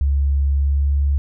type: tone with pitch glide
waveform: sine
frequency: 69.8 to 70.61 Hz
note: C#2 to C#2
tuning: +13 to +33 cents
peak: -14 dBFS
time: 0.01-1.18 s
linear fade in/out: 0 ms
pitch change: +20 cents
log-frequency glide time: 0.57-0.92 s
effects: none